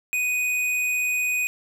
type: tone with tanh clipping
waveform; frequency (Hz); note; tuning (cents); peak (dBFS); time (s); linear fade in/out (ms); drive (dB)
sine; 2489; D#7; 0; -23; 0.13-1.47; 0; 15
effects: none